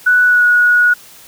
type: tone with pitch glide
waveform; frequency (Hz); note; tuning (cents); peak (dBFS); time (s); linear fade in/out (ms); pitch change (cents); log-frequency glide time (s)
sine; 1480 to 1457.1; F#6 to F#6; 0 to -27; -7; 0.06-0.94; 10; -27; 0.25-0.45
effects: white hiss -40 dBFS RMS until 1.27 s